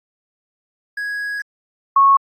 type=tone pair in turn; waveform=triangle / sine; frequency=1661.2 / 1100.2 Hz; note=G#6 / C#6; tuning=0 / -13 cents; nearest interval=perfect fifth; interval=713 cents; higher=first; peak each=-20 / -8 dBFS; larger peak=second; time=0.97-1.42 / 1.96-2.17 s; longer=first; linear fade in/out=5 ms; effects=AAC 48 kbps